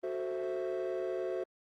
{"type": "chord", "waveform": "triangle", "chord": "F# half-diminished seventh", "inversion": "none", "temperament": "equal", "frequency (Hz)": [370, 440, 523.3, 659.3], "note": ["F#4", "A4", "C5", "E5"], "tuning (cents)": [0, 0, 0, 0], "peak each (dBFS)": [-33, -39, -36, -38], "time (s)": [0.03, 1.44], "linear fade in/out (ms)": 10, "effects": ["tanh soft clip ceiling -25 dBFS", "Opus 24 kbps"]}